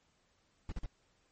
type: noise bursts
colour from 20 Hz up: brown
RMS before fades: -37 dBFS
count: 3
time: 0.69-0.86 s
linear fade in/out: 2 ms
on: 28 ms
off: 43 ms
effects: pink hiss -73 dBFS RMS until 1.31 s + MP3 32 kbps